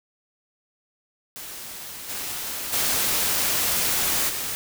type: noise with level steps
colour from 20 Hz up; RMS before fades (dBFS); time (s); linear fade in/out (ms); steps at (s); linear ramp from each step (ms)
white; -37 / -31 / -23 / -29; 1.36-4.55; 0; 2.08 / 2.72 / 4.28; 20
effects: none